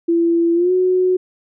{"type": "tone with pitch glide", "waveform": "sine", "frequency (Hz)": [337.2, 367.7], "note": ["E4", "F#4"], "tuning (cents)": [39, -11], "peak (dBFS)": -12, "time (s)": [0.08, 1.17], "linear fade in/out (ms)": 10, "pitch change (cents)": 150, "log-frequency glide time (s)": [0.54, 0.72], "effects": []}